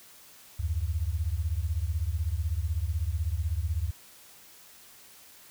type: beating tone pair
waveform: sine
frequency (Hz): 73.42 / 89.42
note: D2 / F2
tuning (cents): 0 / +41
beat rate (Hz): 16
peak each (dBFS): -29 / -30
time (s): 0.59-3.91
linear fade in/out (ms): 10
effects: white hiss -53 dBFS RMS until 5.5 s